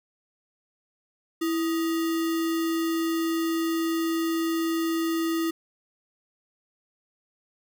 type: tone with sample-and-hold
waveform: sine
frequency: 329.3 Hz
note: E4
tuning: 2 cents flat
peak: -23 dBFS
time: 1.41-5.51 s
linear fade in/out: 10 ms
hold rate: 1575 Hz
effects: none